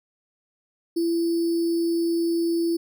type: tone with sample-and-hold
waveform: sine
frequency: 336.2 Hz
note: E4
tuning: 34 cents sharp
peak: -20 dBFS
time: 0.96-2.77 s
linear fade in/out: 10 ms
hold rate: 4900 Hz
effects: none